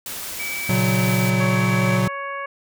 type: noise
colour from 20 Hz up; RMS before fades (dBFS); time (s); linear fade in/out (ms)
white; -31; 0.06-1.3; 2
type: tone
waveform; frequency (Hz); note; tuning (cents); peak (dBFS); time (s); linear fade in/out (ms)
triangle; 2297; D7; -39; -25; 0.39-1.98; 10
type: chord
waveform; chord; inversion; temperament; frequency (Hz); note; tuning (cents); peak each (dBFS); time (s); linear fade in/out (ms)
square; F# major; first; equal with one note detuned; 118.58 / 138.59 / 185; A#2 / C#3 / F#3; +30 / 0 / 0; -22 / -26 / -21; 0.69-2.08; 5
type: harmonic tone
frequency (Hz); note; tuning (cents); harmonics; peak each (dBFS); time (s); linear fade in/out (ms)
557; C#5; +8; 1 / 2 / 3 / 4 / 5; -33 / -29 / -33 / -35 / -46; 1.4-2.46; 5
effects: none